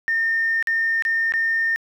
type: tone with dropouts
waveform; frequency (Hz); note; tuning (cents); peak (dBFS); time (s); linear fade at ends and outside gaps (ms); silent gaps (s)
sine; 1818; A#6; -44; -17; 0.08-1.76; 0; 0.626-0.672 / 1.023-1.051 / 1.322-1.338
effects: tanh soft clip ceiling -13 dBFS + 9-bit